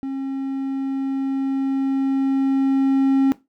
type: tone with level ramp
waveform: triangle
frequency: 270 Hz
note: C#4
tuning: 45 cents flat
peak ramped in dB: -22 to -11 dBFS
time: 0.03-3.32 s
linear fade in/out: 0 ms
effects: noise-tail reverb RT60 0.2 s tail -17 dB re dry